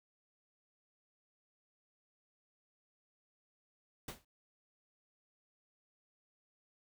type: noise with exponential decay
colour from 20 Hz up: pink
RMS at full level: -40 dBFS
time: 4.08-4.25 s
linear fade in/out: 5 ms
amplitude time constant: 36 ms
effects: none